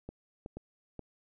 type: clicks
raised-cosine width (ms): 2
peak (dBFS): -28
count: 4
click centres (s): 0.09 / 0.461 / 0.57 / 0.993
effects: none